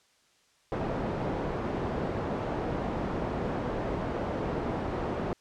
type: low-pass noise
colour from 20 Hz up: white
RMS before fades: -32 dBFS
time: 0.72-5.33 s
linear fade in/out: 0 ms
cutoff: 600 Hz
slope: 12 dB/octave
effects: white hiss -66 dBFS RMS until 5.4 s + low-pass 7000 Hz 12 dB/octave